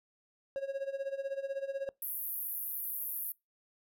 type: tone with tremolo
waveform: triangle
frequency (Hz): 547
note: C#5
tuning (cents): -23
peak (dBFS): -29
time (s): 0.56-1.89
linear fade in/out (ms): 0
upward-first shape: sine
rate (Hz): 16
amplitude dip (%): 80
type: band-pass noise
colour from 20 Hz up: pink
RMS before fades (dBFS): -38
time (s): 2.02-3.32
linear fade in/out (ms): 2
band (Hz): 11000 to 16000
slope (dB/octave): 96
effects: noise-tail reverb RT60 0.2 s tail -24 dB re dry